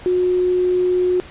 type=tone; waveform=sine; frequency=362.5 Hz; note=F#4; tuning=35 cents flat; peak=-14 dBFS; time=0.06-1.2 s; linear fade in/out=0 ms; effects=pink hiss -39 dBFS RMS until 1.3 s + resampled to 8000 Hz